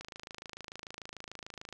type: click train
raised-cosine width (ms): 0.2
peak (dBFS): -26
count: 47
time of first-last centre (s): 0.01-1.726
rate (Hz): 26.8
effects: none